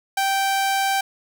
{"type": "tone", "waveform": "sawtooth", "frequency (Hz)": 781, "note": "G5", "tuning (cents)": -7, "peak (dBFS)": -15, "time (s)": [0.17, 1.01], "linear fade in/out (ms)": 5, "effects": []}